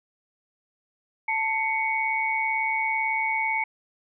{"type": "tone cluster", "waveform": "sine", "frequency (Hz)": [884, 2087, 2225], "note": ["A5", "C7", "C#7"], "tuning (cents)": [8, -5, 6], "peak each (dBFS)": [-27, -34, -25], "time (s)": [1.28, 3.64], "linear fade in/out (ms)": 5, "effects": []}